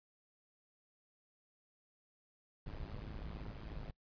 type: noise with amplitude modulation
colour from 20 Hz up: brown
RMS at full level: -42 dBFS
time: 2.66-3.91 s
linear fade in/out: 5 ms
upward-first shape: sine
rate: 106 Hz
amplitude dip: 80%
effects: noise-tail reverb RT60 0.1 s tail -23 dB re dry + resampled to 11025 Hz